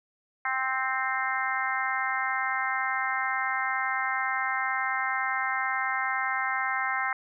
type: harmonic tone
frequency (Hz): 262.1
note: C4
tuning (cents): +3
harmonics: 3 / 4 / 5 / 6 / 7 / 8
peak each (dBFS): -33 / -33 / -33 / -33 / -33 / -33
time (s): 0.45-7.13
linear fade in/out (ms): 2
effects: none